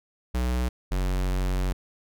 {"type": "tone pair in turn", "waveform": "square", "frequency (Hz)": [61.74, 46.25], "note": ["B1", "F#1"], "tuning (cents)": [0, 0], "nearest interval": "perfect fourth", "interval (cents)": 500, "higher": "first", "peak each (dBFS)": -24, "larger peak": "neither", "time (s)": [[0.34, 0.69], [0.91, 1.73]], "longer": "second", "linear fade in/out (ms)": 10, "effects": []}